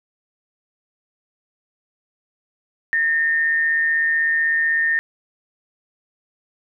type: tone with amplitude modulation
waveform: sine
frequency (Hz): 1824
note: A#6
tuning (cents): -38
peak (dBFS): -14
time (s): 2.93-4.99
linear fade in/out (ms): 0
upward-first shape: sine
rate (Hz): 156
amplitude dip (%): 40
effects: none